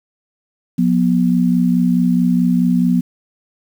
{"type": "tone pair together", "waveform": "sine", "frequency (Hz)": [178.83, 243.5], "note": ["F3", "B3"], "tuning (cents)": [41, -24], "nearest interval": "perfect fourth", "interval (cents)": 535, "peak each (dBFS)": -14, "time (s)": [0.78, 3.01], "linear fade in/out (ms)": 10, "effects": ["7-bit"]}